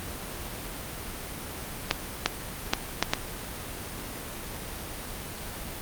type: clicks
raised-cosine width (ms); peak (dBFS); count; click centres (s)
0.2; -3; 5; 1.911 / 2.26 / 2.735 / 3.026 / 3.135
effects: pink hiss -37 dBFS RMS until 5.81 s + Opus 32 kbps